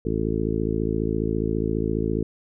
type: harmonic tone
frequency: 54.7 Hz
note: A1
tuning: 9 cents flat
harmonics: 1 / 2 / 3 / 4 / 5 / 6 / 7 / 8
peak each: -30 / -30 / -30 / -30 / -30 / -30 / -30 / -30 dBFS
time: 0.05-2.23 s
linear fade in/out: 5 ms
effects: none